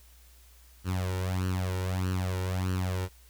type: tone with flanger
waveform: sawtooth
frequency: 92.5 Hz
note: F#2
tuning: in tune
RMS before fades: -30 dBFS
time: 0.84-3.09 s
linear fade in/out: 50 ms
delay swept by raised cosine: 0.68 to 2.18 ms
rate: 1.6 Hz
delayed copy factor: +0.75
effects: added 60 Hz sine -54 dBFS peak until 3.29 s + white hiss -60 dBFS RMS until 3.29 s